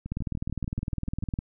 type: two click trains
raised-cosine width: 5 ms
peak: -23 / -17 dBFS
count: 9 / 26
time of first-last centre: 0.06-1.226 / 0.12-1.389 s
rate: 6.86 / 19.7 Hz
effects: none